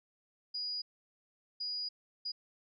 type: tone bursts at uneven times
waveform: sine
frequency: 4900 Hz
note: D#8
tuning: 27 cents flat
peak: -35 dBFS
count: 3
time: 0.54-0.82 / 1.6-1.89 / 2.25-2.32 s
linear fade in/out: 10 ms
effects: none